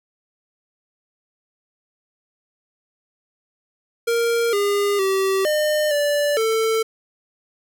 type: tone with pitch steps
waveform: square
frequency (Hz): 466 / 405.7 / 385.4 / 606 / 583 / 445.5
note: A#4 / G#4 / G4 / D#5 / D5 / A4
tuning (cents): -1 / -41 / -29 / -46 / -13 / +22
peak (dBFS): -18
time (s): 4.07-6.83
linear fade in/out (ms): 10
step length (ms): 460
effects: none